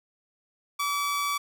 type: tone with amplitude modulation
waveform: sawtooth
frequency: 1148 Hz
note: D6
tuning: 40 cents flat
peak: -21 dBFS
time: 0.79-1.38 s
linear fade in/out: 10 ms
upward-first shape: sine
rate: 177 Hz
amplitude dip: 25%
effects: none